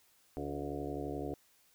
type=harmonic tone with a mistuned harmonic; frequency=71.6 Hz; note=D2; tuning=43 cents flat; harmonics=1 / 2 / 4 / 5 / 6 / 7 / 8 / 9 / 10; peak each=-46 / -46 / -41 / -44 / -43 / -47 / -51 / -50 / -47 dBFS; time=0.37-1.34 s; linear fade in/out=0 ms; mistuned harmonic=9; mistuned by=-33 cents; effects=white hiss -68 dBFS RMS until 1.74 s